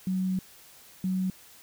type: tone pair in turn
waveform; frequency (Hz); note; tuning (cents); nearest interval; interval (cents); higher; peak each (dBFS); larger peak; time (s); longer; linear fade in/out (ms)
sine; 186.8 / 186.8; F#3 / F#3; +17 / +17; unison; 0; neither; -25; neither; 0.07-0.39 / 1.04-1.3; first; 2
effects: white hiss -53 dBFS RMS until 1.62 s